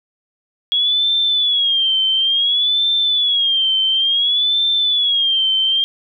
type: tone with vibrato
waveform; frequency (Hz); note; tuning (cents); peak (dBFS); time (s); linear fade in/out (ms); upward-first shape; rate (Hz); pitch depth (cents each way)
sine; 3322; G#7; 0; -13; 0.72-5.84; 0; sine; 0.57; 120
effects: none